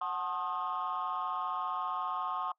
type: chord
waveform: sine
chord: F# diminished seventh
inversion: none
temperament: equal with one note detuned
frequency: 740 / 880 / 1069.7 / 1244.5 Hz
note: F#5 / A5 / C6 / Eb6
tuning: 0 / 0 / +38 / 0 cents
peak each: -38 / -40 / -34 / -36 dBFS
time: 0.01-2.52 s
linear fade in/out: 5 ms
effects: noise-tail reverb RT60 0.1 s tail -23 dB re dry + tanh soft clip ceiling -27 dBFS